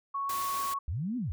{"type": "tone", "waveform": "sine", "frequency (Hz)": 1108.7, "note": "C#6", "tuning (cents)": 0, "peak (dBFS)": -30, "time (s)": [0.14, 0.79], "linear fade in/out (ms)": 10}
{"type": "noise", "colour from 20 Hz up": "white", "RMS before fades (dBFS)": -39, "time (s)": [0.29, 0.74], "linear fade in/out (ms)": 5}
{"type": "linear two-way sweep", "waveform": "sine", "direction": "up then down", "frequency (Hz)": [61.7, 261.6, 61.7], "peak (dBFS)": -30, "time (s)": [0.88, 1.32], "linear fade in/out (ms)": 0, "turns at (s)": 1.17}
{"effects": []}